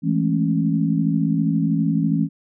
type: chord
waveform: sine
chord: A major seventh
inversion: second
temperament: equal with one note detuned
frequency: 164.81 / 207.7 / 220 / 274.3 Hz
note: E3 / G#3 / A3 / C#4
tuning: 0 / 0 / 0 / -18 cents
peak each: -20 / -25 / -24 / -22 dBFS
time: 0.02-2.29 s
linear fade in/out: 50 ms
effects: none